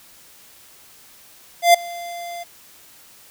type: tone with ADSR envelope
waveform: square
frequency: 692 Hz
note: F5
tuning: 16 cents flat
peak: -7 dBFS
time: 1.62-2.44 s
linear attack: 120 ms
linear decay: 8 ms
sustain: -23 dB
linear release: 17 ms
effects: white hiss -48 dBFS RMS until 3.3 s